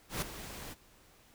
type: noise with ADSR envelope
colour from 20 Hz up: pink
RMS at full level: -33 dBFS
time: 0.09-0.75 s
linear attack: 130 ms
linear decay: 6 ms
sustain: -12 dB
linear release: 32 ms
effects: pink hiss -62 dBFS RMS until 1.34 s